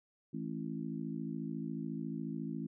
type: harmonic tone with a mistuned harmonic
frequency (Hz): 54.1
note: A1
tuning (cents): -29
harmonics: 3 / 4 / 5 / 6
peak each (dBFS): -42 / -41 / -42 / -46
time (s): 0.33-2.67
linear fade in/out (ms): 10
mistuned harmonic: 6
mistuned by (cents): +31
effects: none